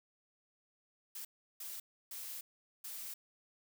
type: noise bursts at uneven times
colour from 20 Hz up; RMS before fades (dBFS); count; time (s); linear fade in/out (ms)
blue; -45; 4; 1.15-1.25 / 1.6-1.8 / 2.11-2.41 / 2.84-3.14; 5
effects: none